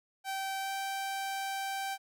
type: tone with pitch glide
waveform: sawtooth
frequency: 775 to 779.9 Hz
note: G5 to G5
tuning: -20 to -9 cents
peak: -30 dBFS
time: 0.24-1.98 s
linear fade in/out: 50 ms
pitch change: +11 cents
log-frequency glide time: 0.59-0.72 s
effects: none